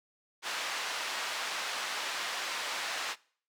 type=band-pass noise; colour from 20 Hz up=pink; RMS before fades=-36 dBFS; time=0.42-3.16 s; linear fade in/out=50 ms; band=970 to 5500 Hz; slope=12 dB/octave; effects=noise-tail reverb RT60 0.5 s tail -23 dB re dry